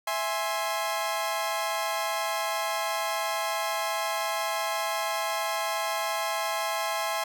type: chord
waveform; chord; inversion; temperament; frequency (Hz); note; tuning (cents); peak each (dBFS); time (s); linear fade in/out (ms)
sawtooth; E augmented; none; equal with one note detuned; 659.3 / 830.6 / 1053.8; E5 / G#5 / B#5; 0 / 0 / +12; -28; 0.07-7.24; 5
effects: none